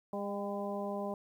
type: harmonic tone with a mistuned harmonic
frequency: 202.3 Hz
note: G#3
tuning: 45 cents flat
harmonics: 1 / 2 / 3 / 4 / 5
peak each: -39 / -41 / -39 / -43 / -45 dBFS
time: 0.13-1.14 s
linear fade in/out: 2 ms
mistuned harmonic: 4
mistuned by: -28 cents
effects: 11-bit